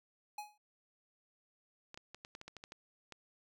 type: tone with exponential decay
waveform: square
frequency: 838 Hz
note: G#5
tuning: 15 cents sharp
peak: -39 dBFS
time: 0.38-0.58 s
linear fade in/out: 5 ms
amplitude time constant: 43 ms
type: clicks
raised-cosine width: 0.2 ms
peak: -31 dBFS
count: 11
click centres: 1.944 / 1.975 / 2.146 / 2.249 / 2.351 / 2.414 / 2.48 / 2.567 / 2.639 / 2.721 / 3.123 s
effects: none